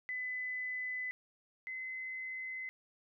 sine tone pair in turn, 2008 / 2044 Hz, B6 / C7, +28 / -41 cents, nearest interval unison, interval 31 cents, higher second, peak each -36 / -39 dBFS, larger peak first, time 0.09-1.11 / 1.67-2.69 s, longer neither, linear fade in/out 0 ms, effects none

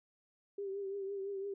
sine tone with vibrato, 394.3 Hz, G4, 10 cents sharp, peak -37 dBFS, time 0.58-1.54 s, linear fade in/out 5 ms, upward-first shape triangle, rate 5.9 Hz, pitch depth 52 cents each way, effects none

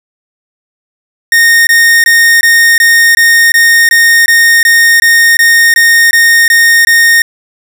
45% pulse tone bursts, 1845 Hz, A#6, 18 cents flat, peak -3 dBFS, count 16, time 1.32-7.22 s, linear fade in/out 2 ms, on 350 ms, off 20 ms, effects none

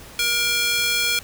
square tone with high-pass filter, 474.3 Hz, A#4, 30 cents sharp, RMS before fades -21 dBFS, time 0.19-1.19 s, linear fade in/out 2 ms, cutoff 2500 Hz, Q 1.3, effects pink hiss -42 dBFS RMS until 1.23 s

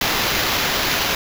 white noise with sample-and-hold, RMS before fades -20 dBFS, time 0.01-1.15 s, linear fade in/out 2 ms, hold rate 8820 Hz, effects none

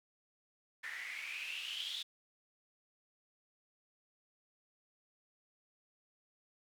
white noise with band-pass filter sweep, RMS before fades -43 dBFS, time 0.83-2.03 s, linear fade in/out 10 ms, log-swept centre 1800 to 3600 Hz, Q 9, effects none

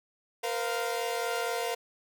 sawtooth chord, Bb suspended second, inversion none, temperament equal with one note detuned, 466.2 / 510.4 / 698.5 Hz, Bb4 / C5 / F5, 0 / -43 / 0 cents, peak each -29 / -32 / -30 dBFS, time 0.43-1.75 s, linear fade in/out 10 ms, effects none

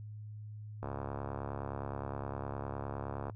click train, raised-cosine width 1 ms, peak -25 dBFS, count 173, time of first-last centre 0.83-3.298 s, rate 69.7 Hz, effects noise-tail reverb RT60 0.1 s tail -21 dB re dry + added 106 Hz sine -43 dBFS peak until 3.35 s

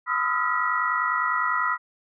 sine tone cluster, 1007 / 1246 / 1296 / 1395 / 1938 Hz, B5 / D#6 / E6 / F6 / B6, +33 / +2 / -30 / -2 / -33 cents, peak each -28 dBFS, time 0.06-1.78 s, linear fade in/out 50 ms, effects none

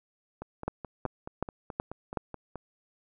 two click trains, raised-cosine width 1 ms, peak -24 / -15 dBFS, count 11 / 5, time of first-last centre 0.42-2.557 / 0.68-2.173 s, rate 4.68 / 2.68 Hz, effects none

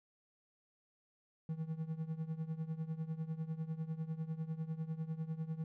triangle tone with tremolo, 160 Hz, D#3, 49 cents sharp, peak -32 dBFS, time 1.49-5.64 s, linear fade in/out 2 ms, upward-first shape triangle, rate 10 Hz, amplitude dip 90%, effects none

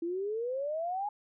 sine exponential sweep, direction up, 329.6 to 844 Hz, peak -31 dBFS, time 0.02-1.09 s, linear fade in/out 5 ms, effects none

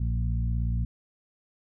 harmonic tone with a mistuned harmonic, 58.2 Hz, A#1, 2 cents flat, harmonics 1 / 2 / 3 / 4, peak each -26 / -29 / -36 / -41 dBFS, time 0-0.85 s, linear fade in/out 5 ms, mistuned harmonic 2, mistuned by -25 cents, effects none

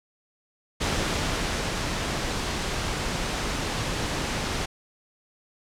pink noise with ADSR envelope, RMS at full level -25 dBFS, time 0.8-4.66 s, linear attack 16 ms, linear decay 900 ms, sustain -3 dB, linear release 11 ms, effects low-pass 7000 Hz 12 dB/octave

